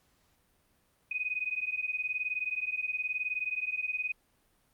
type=beating tone pair; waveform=sine; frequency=2489 / 2508 Hz; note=D#7 / D#7; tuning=0 / +13 cents; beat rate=19 Hz; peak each=-34 / -34 dBFS; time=1.11-4.12 s; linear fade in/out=5 ms; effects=pink hiss -70 dBFS RMS until 4.73 s + Opus 48 kbps